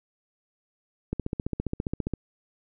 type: click train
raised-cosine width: 3 ms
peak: -15 dBFS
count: 16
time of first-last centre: 1.13-2.137 s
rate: 14.9 Hz
effects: none